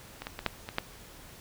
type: clicks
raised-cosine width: 0.3 ms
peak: -22 / -19 / -20 / -10 / -21 / -11 dBFS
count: 6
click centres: 0.22 / 0.269 / 0.391 / 0.463 / 0.689 / 0.784 s
effects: pink hiss -50 dBFS RMS until 1.4 s